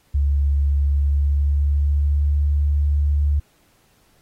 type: tone with pitch glide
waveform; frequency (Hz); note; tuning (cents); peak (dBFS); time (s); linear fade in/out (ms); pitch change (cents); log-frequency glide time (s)
sine; 70.8 to 72.66; C#2 to D2; +37 to -18; -15; 0.14-3.4; 10; +45; 0.84-2.38
effects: pink hiss -60 dBFS RMS until 4.21 s + AAC 48 kbps